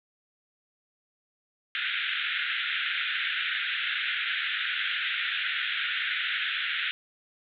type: band-pass noise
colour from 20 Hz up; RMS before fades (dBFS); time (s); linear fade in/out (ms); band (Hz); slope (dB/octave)
pink; -30; 1.75-6.91; 0; 1400 to 3700; 96
effects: none